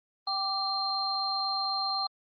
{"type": "tone cluster", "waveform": "sine", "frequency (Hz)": [778, 1176, 4176], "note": ["G5", "D6", "C8"], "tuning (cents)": [-13, 2, -4], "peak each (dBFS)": [-33, -35, -30], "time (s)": [0.27, 2.07], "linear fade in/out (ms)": 5, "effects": ["Opus 24 kbps"]}